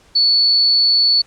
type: tone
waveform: sine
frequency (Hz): 4441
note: C#8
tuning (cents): +2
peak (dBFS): -10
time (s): 0.15-1.22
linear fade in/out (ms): 10
effects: pink hiss -51 dBFS RMS until 1.26 s + low-pass 8000 Hz 12 dB/octave